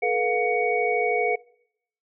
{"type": "tone cluster", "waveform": "sine", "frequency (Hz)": [429.4, 482.1, 712, 2240], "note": ["A4", "B4", "F5", "C#7"], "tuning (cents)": [-42, -42, 33, 18], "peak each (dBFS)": -26, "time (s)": [0.02, 1.36], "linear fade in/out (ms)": 10, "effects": ["noise-tail reverb RT60 0.7 s tail -23 dB re dry"]}